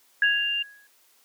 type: tone with exponential decay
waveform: sine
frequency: 1661.2 Hz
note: G#6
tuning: in tune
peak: -16 dBFS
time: 0.22-0.87 s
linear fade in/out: 2 ms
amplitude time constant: 140 ms
type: tone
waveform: sine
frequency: 2794 Hz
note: F7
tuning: in tune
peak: -24 dBFS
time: 0.23-0.63 s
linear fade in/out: 10 ms
effects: white hiss -61 dBFS RMS until 1.24 s + high-pass 300 Hz 12 dB/octave